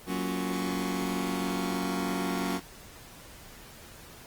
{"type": "chord", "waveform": "sawtooth", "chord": "Gb major seventh", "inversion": "none", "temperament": "just", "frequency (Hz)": [185, 231.2, 277.5, 346.9], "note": ["Gb3", "Bb3", "Db4", "F4"], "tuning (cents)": [0, -14, 2, -12], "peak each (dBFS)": [-28, -33, -29, -34], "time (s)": [0.06, 2.61], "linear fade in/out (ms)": 50, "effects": ["pink hiss -49 dBFS RMS until 4.26 s", "Opus 24 kbps"]}